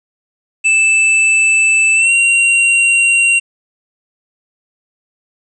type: tone with pitch glide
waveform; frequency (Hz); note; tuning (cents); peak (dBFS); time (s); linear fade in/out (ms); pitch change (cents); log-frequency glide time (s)
square; 2637 to 2755; E7 to F7; 0 to -24; -9; 0.64-3.4; 20; +76; 1.95-2.12
effects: resampled to 22050 Hz + 8-bit